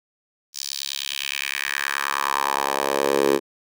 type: tone with high-pass filter sweep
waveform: 10% pulse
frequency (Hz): 69.6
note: C#2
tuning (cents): +8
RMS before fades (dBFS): -24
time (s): 0.53-3.4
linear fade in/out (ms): 50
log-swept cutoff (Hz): 5400 to 380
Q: 2.6
effects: none